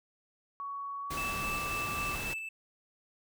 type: tone with pitch glide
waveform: sine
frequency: 1120 to 1169.6 Hz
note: C#6 to D6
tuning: +18 to -7 cents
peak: -36 dBFS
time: 0.6-2.15 s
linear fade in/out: 0 ms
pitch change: +75 cents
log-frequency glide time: 1.01-1.58 s
type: noise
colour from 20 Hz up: pink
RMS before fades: -39 dBFS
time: 1.1-2.34 s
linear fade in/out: 10 ms
type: tone with tremolo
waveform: triangle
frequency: 2637 Hz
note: E7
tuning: in tune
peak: -33 dBFS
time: 1.17-2.49 s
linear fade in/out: 5 ms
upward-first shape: square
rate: 3.7 Hz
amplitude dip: 30%
effects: none